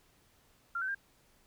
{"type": "tone with pitch steps", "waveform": "sine", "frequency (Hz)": [1384, 1528, 1599], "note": ["F6", "G6", "G6"], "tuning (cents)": [-16, -45, 34], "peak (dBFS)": -32, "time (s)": [0.75, 0.948], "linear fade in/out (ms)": 5, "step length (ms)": 66, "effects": ["pink hiss -67 dBFS RMS until 1.46 s"]}